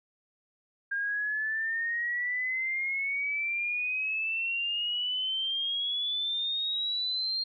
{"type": "exponential sweep", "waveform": "sine", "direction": "up", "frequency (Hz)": [1606, 4222], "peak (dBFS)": -28, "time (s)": [0.91, 7.44], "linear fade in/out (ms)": 10, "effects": []}